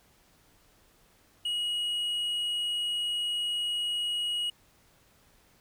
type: tone with tanh clipping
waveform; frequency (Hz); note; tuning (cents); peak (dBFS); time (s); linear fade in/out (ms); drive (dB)
sine; 2900; F#7; -35; -29; 1.45-4.5; 5; 5
effects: pink hiss -63 dBFS RMS until 5.6 s